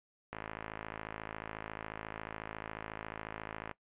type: click train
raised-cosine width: 0.5 ms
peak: -25 dBFS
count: 184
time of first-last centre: 0.33-3.713 s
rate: 54.1 Hz
effects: noise-tail reverb RT60 0.1 s tail -19 dB re dry + resampled to 8000 Hz